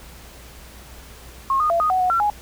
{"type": "tone with pitch steps", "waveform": "sine", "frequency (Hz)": [1079, 1229, 678, 1241, 745, 732, 1357, 831], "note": ["C#6", "D#6", "E5", "D#6", "F#5", "F#5", "E6", "G#5"], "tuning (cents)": [-47, -22, 49, -5, 12, -19, 50, 1], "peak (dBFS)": -16, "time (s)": [1.5, 2.3], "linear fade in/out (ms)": 2, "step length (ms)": 100, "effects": ["added 60 Hz sine -43 dBFS peak until 2.41 s", "pink hiss -44 dBFS RMS until 2.41 s"]}